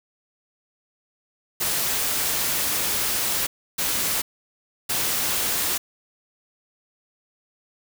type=noise bursts at uneven times; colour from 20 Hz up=white; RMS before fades=-24 dBFS; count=3; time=1.6-3.47 / 3.78-4.22 / 4.89-5.78 s; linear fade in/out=10 ms; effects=none